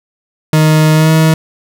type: tone with pitch glide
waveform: 40% pulse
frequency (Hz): 155.56 to 159.01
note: D#3 to D#3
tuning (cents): 0 to +38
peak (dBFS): -5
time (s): 0.53-1.34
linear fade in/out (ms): 2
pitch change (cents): +38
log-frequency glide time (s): 0.94-1.11
effects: none